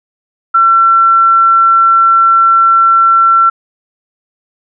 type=tone; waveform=sine; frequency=1350 Hz; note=E6; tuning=41 cents sharp; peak=-4 dBFS; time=0.54-3.5 s; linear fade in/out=10 ms; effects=none